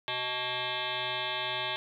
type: tone with frequency modulation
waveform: sine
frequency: 2126 Hz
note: C7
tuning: 27 cents sharp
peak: -30 dBFS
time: 0.08-1.76 s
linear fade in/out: 0 ms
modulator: 250 Hz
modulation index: 6.4
effects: 11-bit